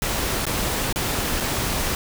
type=noise with dropouts; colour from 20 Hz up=pink; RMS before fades=-24 dBFS; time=0.02-1.95 s; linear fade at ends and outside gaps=1 ms; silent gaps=0.454-0.466 / 0.927-0.959 / 1.403-1.406 s; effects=none